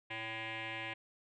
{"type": "tone with frequency modulation", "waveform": "sine", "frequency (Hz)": 114.4, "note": "A#2", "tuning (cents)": -32, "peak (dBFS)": -38, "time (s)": [0.1, 0.94], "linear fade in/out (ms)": 10, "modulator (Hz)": 446, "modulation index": 6.2, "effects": ["tanh soft clip ceiling -34 dBFS"]}